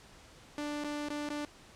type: tone with dropouts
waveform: sawtooth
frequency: 294.6 Hz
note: D4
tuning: 6 cents sharp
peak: -31 dBFS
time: 0.58-1.45 s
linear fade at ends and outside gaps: 0 ms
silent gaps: 0.839-0.845 / 1.086-1.103 / 1.288-1.302 s
effects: pink hiss -56 dBFS RMS until 1.75 s + low-pass 8000 Hz 12 dB/octave